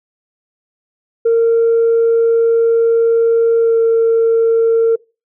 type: tone with pitch glide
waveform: sine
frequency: 459.8 to 456.1 Hz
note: A#4 to A#4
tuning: -24 to -38 cents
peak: -7 dBFS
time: 1.25-4.96 s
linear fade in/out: 10 ms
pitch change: -14 cents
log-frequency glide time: 3.59-3.77 s
effects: noise-tail reverb RT60 0.3 s tail -24 dB re dry + tanh soft clip ceiling -6 dBFS